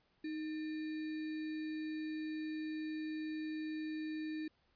sine tone with sample-and-hold, 311.1 Hz, D#4, in tune, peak -38 dBFS, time 0.24-4.48 s, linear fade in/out 5 ms, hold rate 2100 Hz, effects pink hiss -75 dBFS RMS until 4.75 s + resampled to 11025 Hz

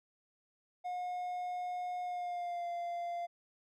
triangle tone with pitch glide, 720 to 693.1 Hz, F#5 to F5, -47 to -13 cents, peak -34 dBFS, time 0.84-3.27 s, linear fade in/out 20 ms, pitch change -66 cents, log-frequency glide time 2.03-2.67 s, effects none

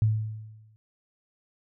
sine tone with exponential decay, 108.7 Hz, A2, 21 cents flat, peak -17 dBFS, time 0.02-0.76 s, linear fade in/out 0 ms, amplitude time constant 160 ms, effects none

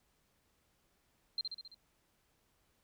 sine tone with echo, 4157 Hz, C8, 12 cents flat, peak -32 dBFS, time 1.38-1.41 s, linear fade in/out 2 ms, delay 67 ms, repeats 5, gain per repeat -4 dB, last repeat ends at 1.745 s, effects pink hiss -75 dBFS RMS until 2.83 s

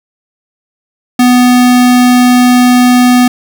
square tone, 247.9 Hz, B3, 7 cents sharp, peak -4 dBFS, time 1.19-3.28 s, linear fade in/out 5 ms, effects none

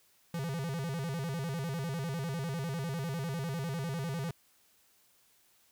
square tone with vibrato, 151 Hz, D3, 48 cents sharp, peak -34 dBFS, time 0.34-4.31 s, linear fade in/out 2 ms, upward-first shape square, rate 10 Hz, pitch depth 200 cents each way, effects white hiss -67 dBFS RMS until 5.71 s

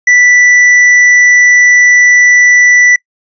sine tone with tanh clipping, 1970 Hz, B6, 5 cents flat, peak -4 dBFS, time 0.07-2.96 s, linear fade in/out 5 ms, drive 7 dB, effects noise-tail reverb RT60 0.1 s tail -25 dB re dry + resampled to 16000 Hz

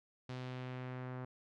sawtooth tone with low-pass filter sweep, 127.2 Hz, C3, 48 cents flat, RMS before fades -44 dBFS, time 0.29-1.25 s, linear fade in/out 5 ms, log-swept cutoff 4500 to 1400 Hz, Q 1.2, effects none

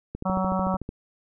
click train, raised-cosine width 3 ms, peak -19 dBFS, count 11, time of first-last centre 0.15-0.891 s, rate 13.5 Hz
harmonic tone, 187.9 Hz, F#3, 27 cents sharp, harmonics 1 / 3 / 4 / 5 / 6 / 7, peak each -25 / -30 / -31 / -32 / -33 / -33 dBFS, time 0.25-0.77 s, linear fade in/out 10 ms
effects none

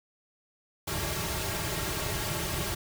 pink noise with comb filter, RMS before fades -32 dBFS, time 0.87-2.75 s, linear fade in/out 10 ms, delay 4 ms, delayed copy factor -0.8, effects none

